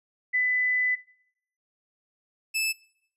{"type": "tone pair in turn", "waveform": ["sine", "sawtooth"], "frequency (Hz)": [2000, 2622], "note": ["B6", "E7"], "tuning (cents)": [21, -10], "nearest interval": "perfect fourth", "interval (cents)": 469, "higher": "second", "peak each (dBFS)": -21, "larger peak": "neither", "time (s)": [[0.33, 0.96], [2.54, 2.73]], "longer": "first", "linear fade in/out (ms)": 20, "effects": ["noise-tail reverb RT60 0.7 s tail -21 dB re dry", "resampled to 32000 Hz"]}